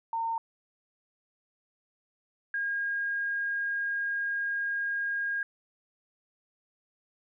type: tone pair in turn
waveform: sine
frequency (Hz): 912 / 1625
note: A#5 / G#6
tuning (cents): -38 / -38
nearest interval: minor seventh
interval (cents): 1000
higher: second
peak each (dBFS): -28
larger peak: neither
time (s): 0.13-0.38 / 2.54-5.43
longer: second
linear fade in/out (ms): 2
effects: none